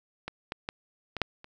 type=clicks; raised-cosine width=0.3 ms; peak=-19 / -17 / -16 / -19 / -8 / -30 dBFS; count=6; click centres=0.28 / 0.521 / 0.689 / 1.167 / 1.217 / 1.444 s; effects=none